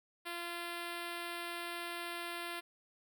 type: tone with notch filter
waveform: 5% pulse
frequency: 344.2 Hz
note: F4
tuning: 25 cents flat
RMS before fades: -42 dBFS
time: 0.25-2.61 s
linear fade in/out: 20 ms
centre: 6300 Hz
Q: 0.97
effects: none